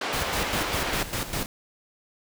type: band-pass noise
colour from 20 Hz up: pink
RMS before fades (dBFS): -30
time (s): 0.01-1.03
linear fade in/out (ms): 5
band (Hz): 440 to 4000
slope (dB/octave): 12
type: noise with tremolo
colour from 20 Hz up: pink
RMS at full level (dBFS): -28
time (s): 0.13-1.46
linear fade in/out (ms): 0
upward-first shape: square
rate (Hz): 5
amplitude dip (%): 65
effects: none